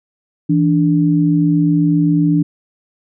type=tone pair together; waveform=sine; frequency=164.68 / 292.5 Hz; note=E3 / D4; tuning=-1 / -7 cents; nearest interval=minor seventh; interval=994 cents; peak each=-13 dBFS; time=0.49-2.43 s; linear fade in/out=10 ms; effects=none